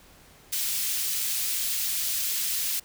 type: high-pass noise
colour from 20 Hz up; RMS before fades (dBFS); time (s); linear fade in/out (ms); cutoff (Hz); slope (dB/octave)
white; -28; 0.52-2.8; 10; 2700; 12
effects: pink hiss -54 dBFS RMS until 2.84 s